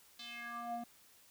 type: tone with band-pass filter sweep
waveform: square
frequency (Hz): 236.8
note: A#3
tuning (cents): +27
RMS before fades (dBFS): -44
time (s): 0.19-0.84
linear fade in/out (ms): 5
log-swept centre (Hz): 4100 to 490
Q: 3.8
effects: white hiss -64 dBFS RMS until 1.3 s